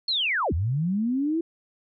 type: linear two-way sweep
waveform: sine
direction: down then up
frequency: 4376 to 72.6 to 338.5 Hz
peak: -22 dBFS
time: 0.08-1.41 s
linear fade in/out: 5 ms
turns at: 0.53 s
effects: none